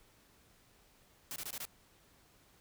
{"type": "noise bursts", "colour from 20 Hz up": "white", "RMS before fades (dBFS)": -42, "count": 5, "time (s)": [1.31, 1.652], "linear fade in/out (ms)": 0, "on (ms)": 50, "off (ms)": 23, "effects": ["pink hiss -66 dBFS RMS until 2.6 s"]}